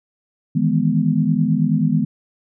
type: chord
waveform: sine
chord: E major seventh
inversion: third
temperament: equal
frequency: 155.56 / 164.81 / 207.7 / 246.9 Hz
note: D#3 / E3 / G#3 / B3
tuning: 0 / 0 / 0 / 0 cents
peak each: -20 dBFS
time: 0.55-2.05 s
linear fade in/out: 10 ms
effects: none